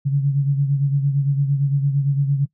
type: beating tone pair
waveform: sine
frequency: 139.1 / 147.9 Hz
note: C#3 / D3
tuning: +6 / +13 cents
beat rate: 8.8 Hz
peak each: -16 / -24 dBFS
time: 0.05-2.46 s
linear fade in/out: 20 ms
effects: noise-tail reverb RT60 0.1 s tail -20 dB re dry